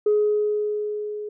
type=tone with level ramp; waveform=sine; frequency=420 Hz; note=G#4; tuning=19 cents sharp; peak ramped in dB=-14 to -29 dBFS; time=0.06-1.29 s; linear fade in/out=5 ms; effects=tanh soft clip ceiling -12 dBFS